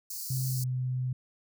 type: high-pass noise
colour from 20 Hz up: white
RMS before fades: -38 dBFS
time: 0.1-0.64 s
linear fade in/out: 5 ms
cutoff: 4300 Hz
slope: 96 dB/octave
type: tone with pitch glide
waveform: sine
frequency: 130.1 to 127.42 Hz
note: C3 to C3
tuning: -9 to -45 cents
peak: -28 dBFS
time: 0.3-1.13 s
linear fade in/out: 5 ms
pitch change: -36 cents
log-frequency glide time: 0.54-0.61 s
effects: none